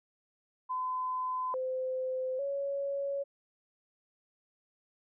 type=tone with pitch steps; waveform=sine; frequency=1018 / 516 / 558 Hz; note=C6 / C5 / C#5; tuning=-48 / -24 / +11 cents; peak=-31 dBFS; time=0.69-3.24 s; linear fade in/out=20 ms; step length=850 ms; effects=none